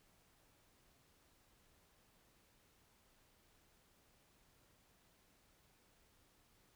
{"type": "silence", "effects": ["pink hiss -72 dBFS RMS until 6.75 s"]}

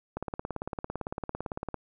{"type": "click train", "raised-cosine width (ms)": 1, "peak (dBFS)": -19, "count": 29, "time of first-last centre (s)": [0.17, 1.743], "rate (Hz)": 17.8, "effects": []}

